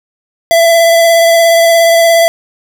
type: tone with vibrato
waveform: square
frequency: 669 Hz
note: E5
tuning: 25 cents sharp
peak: -5 dBFS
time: 0.51-2.28 s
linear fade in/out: 0 ms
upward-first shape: sine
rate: 17 Hz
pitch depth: 15 cents each way
effects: none